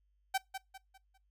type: tone with echo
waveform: sawtooth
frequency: 771 Hz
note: G5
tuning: 29 cents flat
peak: -25 dBFS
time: 0.34-0.38 s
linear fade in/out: 10 ms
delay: 200 ms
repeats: 4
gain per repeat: -9 dB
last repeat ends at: 1.18 s
effects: noise-tail reverb RT60 0.2 s tail -22 dB re dry + added 50 Hz sine -70 dBFS peak until 1.3 s